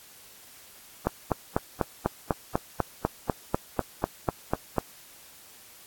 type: click train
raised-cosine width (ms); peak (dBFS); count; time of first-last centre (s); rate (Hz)
1; -8; 16; 1.07-4.783; 4.04
effects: white hiss -51 dBFS RMS until 5.86 s + AAC 64 kbps